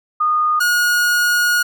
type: tone pair in turn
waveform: sine / 45% pulse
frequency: 1228 / 1441.9 Hz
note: D#6 / F#6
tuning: -23 / -45 cents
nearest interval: minor third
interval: 278 cents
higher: second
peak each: -13 dBFS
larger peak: neither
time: 0.2-0.6 / 0.6-1.63 s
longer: second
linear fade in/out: 10 ms
effects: none